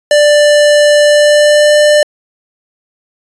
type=tone with pitch glide; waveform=square; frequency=590 to 595.8 Hz; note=D5 to D5; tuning=+8 to +25 cents; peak=-5 dBFS; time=0.11-2.03 s; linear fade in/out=2 ms; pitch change=+17 cents; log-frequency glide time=1.04-1.76 s; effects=resampled to 22050 Hz